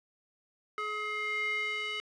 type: tone with band-pass filter sweep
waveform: square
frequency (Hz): 423.6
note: G#4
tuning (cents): +34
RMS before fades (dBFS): -34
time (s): 0.78-2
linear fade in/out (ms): 0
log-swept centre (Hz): 1600 to 2600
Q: 5.1
effects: resampled to 22050 Hz + 10-bit